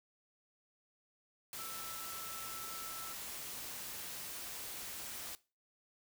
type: tone in noise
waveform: sine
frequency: 1324 Hz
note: E6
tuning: 7 cents sharp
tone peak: -48 dBFS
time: 1.59-3.13 s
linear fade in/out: 0 ms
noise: white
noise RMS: -45 dBFS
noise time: 1.53-5.35 s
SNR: -6 dB
effects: noise-tail reverb RT60 0.3 s tail -19 dB re dry